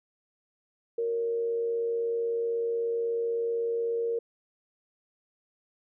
sine tone with frequency modulation, 464.8 Hz, A#4, 5 cents flat, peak -26 dBFS, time 0.98-4.19 s, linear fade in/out 5 ms, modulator 96.2 Hz, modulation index 0.26, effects none

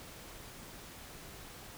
silence, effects pink hiss -50 dBFS RMS until 1.77 s

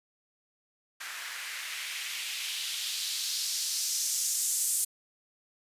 blue noise with band-pass filter sweep, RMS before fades -33 dBFS, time 1-4.85 s, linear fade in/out 10 ms, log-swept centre 1500 to 8600 Hz, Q 1.8, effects resampled to 32000 Hz

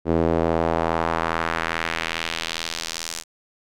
sawtooth tone with band-pass filter sweep, 82.4 Hz, E2, in tune, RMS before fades -24 dBFS, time 0.05-3.24 s, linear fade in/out 50 ms, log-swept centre 380 to 7000 Hz, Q 1.3, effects none

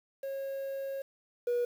triangle tone pair in turn, 545 / 483.2 Hz, C#5 / B4, -29 / -38 cents, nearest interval major second, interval 209 cents, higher first, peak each -32 / -24 dBFS, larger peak second, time 0.23-1.02 / 1.47-1.65 s, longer first, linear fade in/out 5 ms, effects tanh soft clip ceiling -23 dBFS + 9-bit

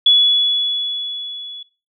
sine tone with level ramp, 3400 Hz, G#7, 40 cents sharp, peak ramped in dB -7 to -30 dBFS, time 0.06-1.63 s, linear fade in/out 5 ms, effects noise-tail reverb RT60 0.3 s tail -19 dB re dry

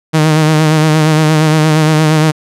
sawtooth tone with vibrato, 155.56 Hz, D#3, in tune, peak -3 dBFS, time 0.13-2.32 s, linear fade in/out 20 ms, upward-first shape sine, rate 8.6 Hz, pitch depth 38 cents each way, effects low-pass 10000 Hz 12 dB/octave

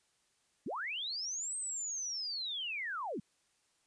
sine linear two-way sweep, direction up then down, 155.56 to 8372 to 155.56 Hz, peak -36 dBFS, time 0.66-3.2 s, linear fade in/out 5 ms, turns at 1.57 s, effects white hiss -74 dBFS RMS until 3.86 s + resampled to 22050 Hz

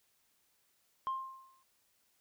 sine tone with exponential decay, 1058 Hz, C6, 19 cents sharp, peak -29 dBFS, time 1.07-1.63 s, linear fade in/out 0 ms, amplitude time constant 120 ms, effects tanh soft clip ceiling -30 dBFS + white hiss -74 dBFS RMS until 2.2 s

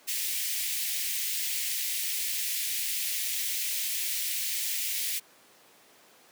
white high-pass noise, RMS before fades -31 dBFS, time 0.07-5.2 s, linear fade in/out 20 ms, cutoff 1900 Hz, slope 48 dB/octave, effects pink hiss -57 dBFS RMS until 6.31 s + high-pass 300 Hz 12 dB/octave

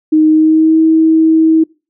sine tone with pitch glide, 311.1 to 320.4 Hz, D#4 to E4, 0 to -49 cents, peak -5 dBFS, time 0.12-1.64 s, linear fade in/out 10 ms, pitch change +51 cents, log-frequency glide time 0.28-0.79 s, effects noise-tail reverb RT60 0.3 s tail -24 dB re dry

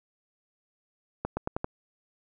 accelerating click train, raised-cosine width 1 ms, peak -15 dBFS, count 5, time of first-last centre 1.25-1.644 s, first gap 120 ms, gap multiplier 0.87, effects none

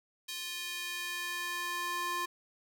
square tone with high-pass filter sweep, 350.6 Hz, F4, 7 cents sharp, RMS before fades -37 dBFS, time 0.28-2.26 s, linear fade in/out 10 ms, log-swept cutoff 3300 to 920 Hz, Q 1.4, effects 11-bit

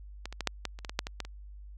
clicks, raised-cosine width 0.2 ms, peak -20 / -25 / -16 / -9 / -15 / -29 / -21 / -19 / -9 / -19 / -17 / -27 dBFS, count 12, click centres 0.256 / 0.326 / 0.407 / 0.473 / 0.653 / 0.789 / 0.848 / 0.895 / 0.991 / 1.069 / 1.203 / 1.25 s, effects added 50 Hz sine -44 dBFS peak until 1.77 s

